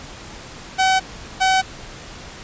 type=tone pair in turn; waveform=sawtooth; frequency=758 / 758 Hz; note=F#5 / F#5; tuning=+42 / +42 cents; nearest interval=unison; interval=0 cents; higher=neither; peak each=-10 dBFS; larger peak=neither; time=0.78-1 / 1.4-1.62 s; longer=neither; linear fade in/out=20 ms; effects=pink hiss -37 dBFS RMS until 2.43 s + resampled to 16000 Hz